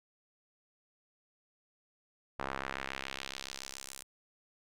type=tone with band-pass filter sweep; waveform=sawtooth; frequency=67.1 Hz; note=C2; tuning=44 cents sharp; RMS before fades=-42 dBFS; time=2.39-4.03 s; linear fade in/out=5 ms; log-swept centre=1100 to 9400 Hz; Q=1.2; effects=none